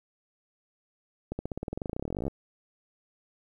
accelerating click train, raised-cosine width 2 ms, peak -19 dBFS, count 29, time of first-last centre 1.32-2.28 s, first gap 70 ms, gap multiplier 0.94, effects 10-bit

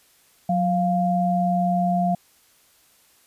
sine tone pair together, 182.2 / 698.5 Hz, F#3 / F5, -26 / 0 cents, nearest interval octave + major seventh, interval 2326 cents, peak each -21 dBFS, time 0.49-2.15 s, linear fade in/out 5 ms, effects white hiss -58 dBFS RMS until 3.26 s + resampled to 32000 Hz

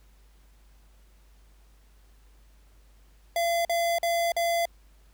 square tone bursts, 681 Hz, F5, 44 cents flat, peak -24 dBFS, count 4, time 3.36-4.655 s, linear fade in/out 2 ms, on 290 ms, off 45 ms, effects added 50 Hz sine -54 dBFS peak until 5.13 s + pink hiss -65 dBFS RMS until 5.13 s

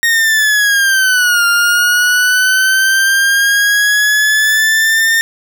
40% pulse linear two-way sweep, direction down then up, 1864.7 to 1396.9 to 1819 Hz, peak -8 dBFS, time 0.03-5.21 s, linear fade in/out 0 ms, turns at 1.46 s, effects none

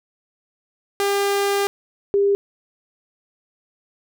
sawtooth / sine tone pair in turn, 400.5 / 400.5 Hz, G4 / G4, +37 / +37 cents, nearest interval unison, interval 0 cents, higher neither, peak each -14 dBFS, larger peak neither, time 1-1.67 / 2.14-2.35 s, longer first, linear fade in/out 0 ms, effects none

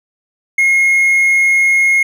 triangle tone with hard clipping, 2154 Hz, C7, 50 cents sharp, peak -9 dBFS, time 0.58-2.03 s, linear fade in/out 5 ms, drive 5 dB, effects none

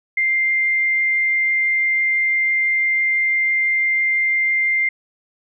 sine tone, 2098 Hz, C7, 4 cents sharp, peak -15 dBFS, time 0.17-4.89 s, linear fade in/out 5 ms, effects none

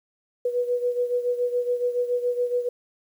sine beating tone pair, 487.9 / 495 Hz, B4 / B4, -21 / +4 cents, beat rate 7.1 Hz, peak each -23 / -28 dBFS, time 0.45-2.69 s, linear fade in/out 5 ms, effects 9-bit

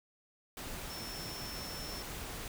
sine tone in noise, 5400 Hz, E8, 41 cents sharp, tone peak -45 dBFS, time 0.9-2.02 s, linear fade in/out 2 ms, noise pink, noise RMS -43 dBFS, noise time 0.57-2.48 s, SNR -5 dB, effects none

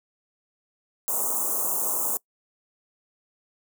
white band-stop noise, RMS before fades -26 dBFS, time 1.08-2.17 s, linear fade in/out 0 ms, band 1200 to 6800 Hz, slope 48 dB/octave, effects noise-tail reverb RT60 0.1 s tail -24 dB re dry + high-pass 300 Hz 12 dB/octave

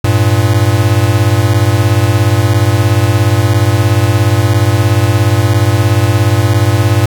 square beating tone pair, 98 / 115 Hz, G2 / A#2, 0 / -23 cents, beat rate 17 Hz, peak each -11 dBFS, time 0.04-7.06 s, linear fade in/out 5 ms, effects 7-bit

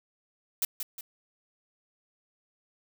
blue noise with echo, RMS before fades -27 dBFS, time 0.62-0.65 s, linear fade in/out 2 ms, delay 180 ms, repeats 2, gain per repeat -7 dB, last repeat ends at 1.01 s, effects none

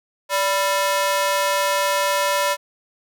sawtooth ring-modulated tone, 784 Hz, G5, in tune, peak -11 dBFS, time 0.29-2.57 s, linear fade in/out 50 ms, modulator 204 Hz, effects none

